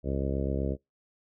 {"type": "harmonic tone", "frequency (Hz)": 68, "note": "C#2", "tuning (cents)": -33, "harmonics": [1, 2, 3, 4, 5, 6, 7, 8, 9], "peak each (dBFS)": [-31, -34, -36, -37, -38, -39, -39, -40, -41], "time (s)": [0.03, 0.77], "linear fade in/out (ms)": 50, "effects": ["noise-tail reverb RT60 0.2 s tail -26 dB re dry"]}